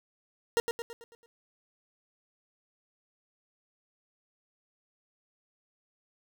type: tone with echo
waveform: 40% pulse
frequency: 466.2 Hz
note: A#4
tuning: in tune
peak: -22 dBFS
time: 0.57-0.6 s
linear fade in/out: 0 ms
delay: 110 ms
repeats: 6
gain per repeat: -6 dB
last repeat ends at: 1.26 s
effects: none